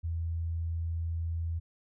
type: tone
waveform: sine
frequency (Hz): 83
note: E2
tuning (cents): +12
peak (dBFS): -30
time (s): 0.03-1.6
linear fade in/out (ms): 20
effects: none